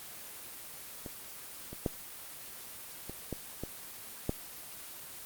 clicks, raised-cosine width 2 ms, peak -26 / -28 / -15 / -27 / -22 / -22 / -16 dBFS, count 7, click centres 1.062 / 1.73 / 1.862 / 3.096 / 3.327 / 3.636 / 4.294 s, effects white hiss -46 dBFS RMS until 5.25 s + Opus 24 kbps

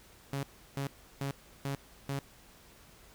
sawtooth tone bursts, 138.59 Hz, C#3, in tune, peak -29 dBFS, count 5, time 0.33-2.19 s, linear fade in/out 2 ms, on 100 ms, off 340 ms, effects added 50 Hz sine -64 dBFS peak until 3.14 s + pink hiss -58 dBFS RMS until 3.14 s

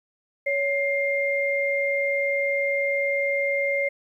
sine tone pair together, 558.9 / 2110 Hz, C#5 / C7, +14 / +14 cents, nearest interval octave + major seventh, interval 2300 cents, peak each -24 dBFS, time 0.46-3.89 s, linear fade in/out 10 ms, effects 10-bit

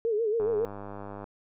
sine tone with vibrato, 440 Hz, A4, in tune, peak -24 dBFS, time 0.05-0.65 s, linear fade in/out 0 ms, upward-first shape sine, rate 7.2 Hz, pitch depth 110 cents each way
click train, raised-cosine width 1 ms, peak -26 dBFS, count 86, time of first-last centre 0.4-1.242 s, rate 101 Hz
effects none

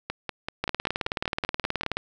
two click trains, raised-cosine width 0.3 ms, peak -10 / -13 dBFS, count 26 / 10, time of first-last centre 0.64-1.97 / 0.1-1.834 s, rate 18.8 / 5.19 Hz, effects none

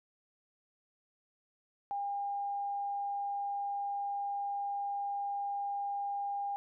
sine tone, 805 Hz, G5, 46 cents sharp, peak -33 dBFS, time 1.91-6.56 s, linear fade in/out 0 ms, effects none

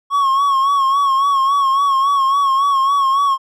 triangle tone with vibrato, 1100 Hz, C#6, 14 cents flat, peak -10 dBFS, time 0.1-3.38 s, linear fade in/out 50 ms, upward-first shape sine, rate 3.6 Hz, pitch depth 56 cents each way, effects none

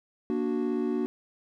triangle chord, Bb augmented, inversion none, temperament equal with one note detuned, 236.3 / 293.7 / 370 Hz, Bb3 / D4 / F#4, +24 / 0 / 0 cents, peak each -28 / -29 / -28 dBFS, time 0.3-1.06 s, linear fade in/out 0 ms, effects none

